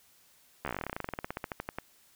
slowing click train, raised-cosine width 0.5 ms, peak -19 dBFS, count 28, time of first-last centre 0.65-1.786 s, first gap 13 ms, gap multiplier 1.08, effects white hiss -63 dBFS RMS until 2.15 s

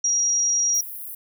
sine tone, 5710 Hz, F8, 37 cents sharp, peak -18 dBFS, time 0.04-0.81 s, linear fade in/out 5 ms
pink high-pass noise, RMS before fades -35 dBFS, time 0.74-1.15 s, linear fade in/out 5 ms, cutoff 11000 Hz, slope 48 dB/octave
effects none

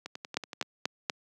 two click trains, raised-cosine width 0.2 ms, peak -21 / -11 dBFS, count 7 / 4, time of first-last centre 0.06-0.626 / 0.37-1.098 s, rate 10.6 / 4.12 Hz, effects high-pass 200 Hz 12 dB/octave

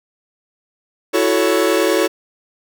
45% pulse chord, F# minor seventh, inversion third, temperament equal with one note detuned, 329.6 / 370 / 440 / 560.2 Hz, E4 / F#4 / A4 / C#5, 0 / 0 / 0 / +18 cents, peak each -19 dBFS, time 1.13-2.08 s, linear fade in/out 20 ms, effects none

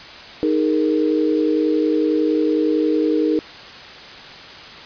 sine chord, D# suspended fourth, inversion none, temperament equal, 311.1 / 415.3 / 466.2 Hz, D#4 / G#4 / A#4, 0 / 0 / 0 cents, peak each -17 / -22 / -21 dBFS, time 0.43-3.39 s, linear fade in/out 0 ms, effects white hiss -37 dBFS RMS until 4.85 s + resampled to 11025 Hz

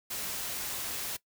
white noise, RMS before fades -36 dBFS, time 0.1-1.17 s, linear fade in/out 10 ms, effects noise-tail reverb RT60 0.1 s tail -19 dB re dry

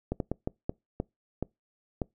slowing click train, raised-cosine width 2 ms, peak -16 dBFS, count 8, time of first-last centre 0.12-2.018 s, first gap 82 ms, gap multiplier 1.39, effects noise-tail reverb RT60 0.2 s tail -25 dB re dry

